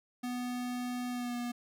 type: tone with pitch glide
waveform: square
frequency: 246.9 to 241.7 Hz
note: B3 to B3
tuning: 0 to -37 cents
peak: -35 dBFS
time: 0.23-1.52 s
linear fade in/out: 10 ms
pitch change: -37 cents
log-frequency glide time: 1.1-1.36 s
effects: none